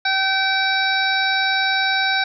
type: harmonic tone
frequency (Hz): 770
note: G5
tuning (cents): -31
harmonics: 1 / 2 / 3 / 5 / 6 / 7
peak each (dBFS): -23 / -20 / -25 / -23 / -30 / -30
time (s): 0.05-2.24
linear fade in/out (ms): 5
effects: none